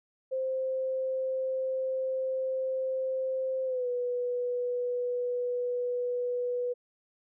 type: tone with pitch glide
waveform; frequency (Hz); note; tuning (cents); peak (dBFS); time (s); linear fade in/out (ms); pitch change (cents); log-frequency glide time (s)
sine; 523.3 to 491.1; C5 to B4; 0 to -10; -28; 0.31-6.74; 20; -110; 3.65-3.88
effects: none